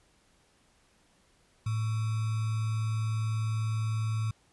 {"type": "tone with sample-and-hold", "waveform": "sine", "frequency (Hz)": 110, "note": "A2", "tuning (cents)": 0, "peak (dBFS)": -27, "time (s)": [1.66, 4.31], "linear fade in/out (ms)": 5, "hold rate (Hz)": 1225, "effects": ["pink hiss -66 dBFS RMS until 4.52 s", "resampled to 24000 Hz"]}